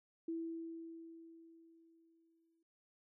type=tone with exponential decay; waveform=sine; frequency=329.6 Hz; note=E4; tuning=in tune; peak=-37 dBFS; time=0.28-2.63 s; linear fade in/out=5 ms; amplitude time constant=510 ms; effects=none